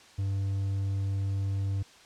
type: tone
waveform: triangle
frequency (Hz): 98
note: G2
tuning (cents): 0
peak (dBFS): -25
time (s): 0.18-1.83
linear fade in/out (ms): 10
effects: white hiss -54 dBFS RMS until 2.05 s + low-pass 6000 Hz 12 dB/octave